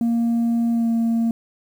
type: tone with pitch glide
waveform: sine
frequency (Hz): 233.1 to 229.8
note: A#3 to A#3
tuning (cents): 0 to -25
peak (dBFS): -14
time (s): 0.01-1.31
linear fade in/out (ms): 2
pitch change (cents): -25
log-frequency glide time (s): 0.72-0.88
effects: tanh soft clip ceiling -16 dBFS + 8-bit